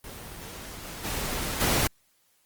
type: noise with level steps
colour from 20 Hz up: pink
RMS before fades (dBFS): -41 / -39 / -31 / -24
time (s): 0.04-1.87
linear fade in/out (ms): 2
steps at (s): 0.84 / 1.04 / 1.6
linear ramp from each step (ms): 10
effects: white hiss -67 dBFS RMS until 2.45 s + Opus 24 kbps

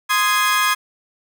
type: chord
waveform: 30% pulse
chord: Ab major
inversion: first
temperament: equal with one note detuned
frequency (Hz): 1040.5 / 1244.5 / 1661.2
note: C6 / Eb6 / Ab6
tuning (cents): -10 / 0 / 0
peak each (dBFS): -17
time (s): 0.09-0.75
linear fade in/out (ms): 20
effects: none

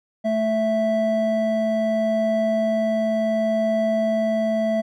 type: tone pair together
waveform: triangle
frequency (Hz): 220 / 659.3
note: A3 / E5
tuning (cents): 0 / 0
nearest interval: octave + perfect fifth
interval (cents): 1900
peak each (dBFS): -21 / -18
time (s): 0.24-4.82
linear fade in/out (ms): 20
effects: none

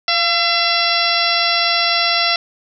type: harmonic tone with a mistuned harmonic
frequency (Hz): 677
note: E5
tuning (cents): +46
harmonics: 1 / 2 / 3 / 4 / 5 / 6 / 7 / 8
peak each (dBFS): -22 / -22 / -22 / -22 / -22 / -22 / -22 / -22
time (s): 0.08-2.36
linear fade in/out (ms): 2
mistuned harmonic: 1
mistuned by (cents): +34
effects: none

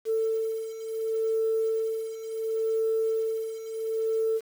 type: beating tone pair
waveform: sine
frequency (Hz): 444.7 / 445.4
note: A4 / A4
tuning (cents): +18 / +21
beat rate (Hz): 0.7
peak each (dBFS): -30 / -26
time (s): 0.05-4.41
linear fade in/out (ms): 50
effects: tanh soft clip ceiling -18 dBFS + 8-bit

